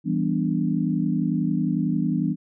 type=chord; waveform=sine; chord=E minor seventh; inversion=none; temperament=equal; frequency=164.81 / 196 / 246.9 / 293.7 Hz; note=E3 / G3 / B3 / D4; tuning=0 / 0 / 0 / 0 cents; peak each=-25 / -26 / -26 / -27 dBFS; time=0.04-2.36 s; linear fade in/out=50 ms; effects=none